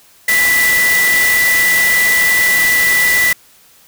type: tone in noise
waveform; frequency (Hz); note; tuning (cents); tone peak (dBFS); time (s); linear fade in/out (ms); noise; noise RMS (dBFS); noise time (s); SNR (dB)
sine; 1975.5; B6; 0; -10; 0.28-3.33; 5; white; -18; 0.28-3.33; +5
effects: white hiss -47 dBFS RMS until 3.87 s